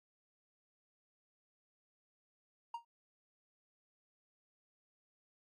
triangle tone with exponential decay, 935 Hz, A#5, 5 cents sharp, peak -34 dBFS, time 2.74-2.85 s, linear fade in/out 5 ms, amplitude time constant 23 ms, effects AAC 32 kbps

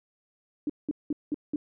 sine tone bursts, 295.8 Hz, D4, 13 cents sharp, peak -25 dBFS, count 5, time 0.67-1.56 s, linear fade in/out 2 ms, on 26 ms, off 190 ms, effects none

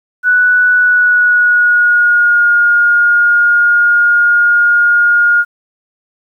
sine tone with pitch glide, 1480 to 1424.6 Hz, F#6 to F6, 0 to +34 cents, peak -6 dBFS, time 0.23-5.45 s, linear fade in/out 50 ms, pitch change -66 cents, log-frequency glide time 0.72-2.48 s, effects 8-bit

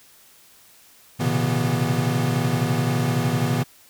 square tone cluster, 115.6 / 128.1 / 139.2 / 163 / 243.4 Hz, A#2 / C3 / C#3 / E3 / B3, -14 / -36 / +8 / -19 / -25 cents, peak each -27 dBFS, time 1.19-3.64 s, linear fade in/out 20 ms, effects white hiss -52 dBFS RMS until 3.89 s

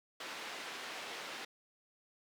white band-pass noise, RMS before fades -45 dBFS, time 0.2-1.45 s, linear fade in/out 5 ms, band 300 to 3200 Hz, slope 12 dB/octave, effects none

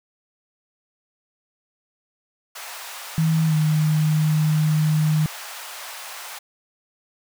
pink high-pass noise, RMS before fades -36 dBFS, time 2.55-6.39 s, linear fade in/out 10 ms, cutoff 720 Hz, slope 24 dB/octave
sine tone with pitch glide, 160.4 to 154.4 Hz, E3 to D#3, -47 to -13 cents, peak -16 dBFS, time 3.18-5.26 s, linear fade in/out 0 ms, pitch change -66 cents, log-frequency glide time 3.46-3.55 s
effects none

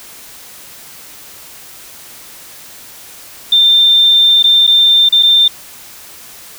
sine tone with dropouts, 3588 Hz, A7, 33 cents sharp, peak -5 dBFS, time 3.52-5.48 s, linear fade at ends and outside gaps 5 ms, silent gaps 4.427-4.44 / 4.668-4.675 / 5.09-5.124 / 5.227-5.231 s, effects white hiss -35 dBFS RMS until 6.58 s

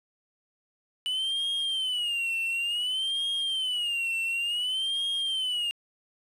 triangle tone with vibrato, 2960 Hz, F#7, in tune, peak -25 dBFS, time 1.06-5.71 s, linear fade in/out 0 ms, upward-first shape sine, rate 0.56 Hz, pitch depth 160 cents each way, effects resampled to 32000 Hz + 9-bit

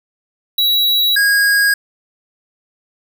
square tone pair in turn, 3898 / 1638.9 Hz, B7 / G#6, -23 / -23 cents, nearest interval octave + minor third, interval 1500 cents, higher first, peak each -12 / -11 dBFS, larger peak second, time 0.58-1.16 / 1.16-1.74 s, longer neither, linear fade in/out 5 ms, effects none

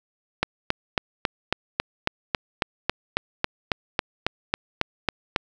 click train, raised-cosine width 0.3 ms, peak -4 dBFS, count 19, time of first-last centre 0.43-5.362 s, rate 3.65 Hz, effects none

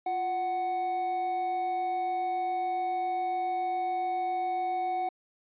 triangle tone pair together, 350 / 742.8 Hz, F4 / F#5, +4 / +7 cents, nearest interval octave + minor second, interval 1303 cents, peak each -37 / -26 dBFS, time 0.06-5.09 s, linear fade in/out 5 ms, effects resampled to 8000 Hz

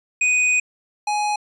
square tone pair in turn, 2489 / 835.7 Hz, D#7 / G#5, 0 / +11 cents, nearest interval octave + perfect fifth, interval 1889 cents, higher first, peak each -16 / -20 dBFS, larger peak first, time 0.21-0.6 / 1.07-1.36 s, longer first, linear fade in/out 5 ms, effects resampled to 22050 Hz

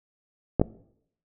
clicks, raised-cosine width 2 ms, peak -6 dBFS, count 2, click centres 0.597 / 0.615 s, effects noise-tail reverb RT60 0.7 s tail -20 dB re dry

